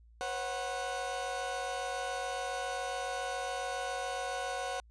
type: chord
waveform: 30% pulse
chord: B suspended second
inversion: none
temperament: equal with one note detuned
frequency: 493.9 / 541.1 / 740 Hz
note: B4 / C#5 / F#5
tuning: 0 / -42 / 0 cents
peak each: -40 / -37 / -34 dBFS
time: 0.21-4.8 s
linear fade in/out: 0 ms
effects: added 57 Hz sine -56 dBFS peak until 4.9 s + resampled to 22050 Hz